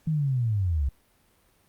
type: linear sweep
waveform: sine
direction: down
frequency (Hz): 162.1 to 63.6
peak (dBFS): -22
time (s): 0.07-0.89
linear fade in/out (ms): 5
effects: pink hiss -64 dBFS RMS until 1.68 s + Opus 48 kbps